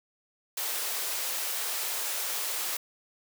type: high-pass noise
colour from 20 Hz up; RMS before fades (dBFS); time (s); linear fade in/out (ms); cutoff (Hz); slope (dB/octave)
white; -32; 0.57-2.77; 5; 410; 24
effects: none